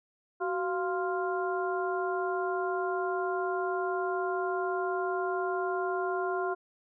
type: harmonic tone with a mistuned harmonic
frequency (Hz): 349.2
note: F4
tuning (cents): 0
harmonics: 1 / 2 / 3 / 4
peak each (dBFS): -31 / -34 / -36 / -37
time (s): 0.4-6.55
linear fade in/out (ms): 20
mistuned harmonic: 1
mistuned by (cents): +120
effects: none